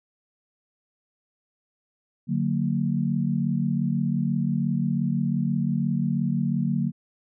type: chord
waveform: sine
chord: D augmented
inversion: none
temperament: just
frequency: 146.83 / 183.54 / 229.4 Hz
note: D3 / F#3 / A#3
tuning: 0 / -14 / -28 cents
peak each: -26 dBFS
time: 2.27-6.92 s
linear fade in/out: 50 ms
effects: none